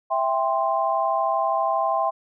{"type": "chord", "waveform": "sine", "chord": "C major", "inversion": "first", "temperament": "equal with one note detuned", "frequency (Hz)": [659.3, 791.7, 1046.5], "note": ["E5", "G5", "C6"], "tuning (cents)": [0, 17, 0], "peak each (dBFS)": -24, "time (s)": [0.1, 2.11], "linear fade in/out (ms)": 20, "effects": []}